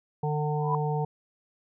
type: harmonic tone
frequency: 150 Hz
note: D3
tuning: 37 cents sharp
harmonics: 1 / 3 / 5 / 6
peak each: -27 / -32 / -34 / -35 dBFS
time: 0.23-1.05 s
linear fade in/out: 5 ms
type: tone with exponential growth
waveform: sine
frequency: 987.8 Hz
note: B5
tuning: in tune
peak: -22 dBFS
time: 0.52-0.75 s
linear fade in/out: 2 ms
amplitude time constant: 50 ms
effects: none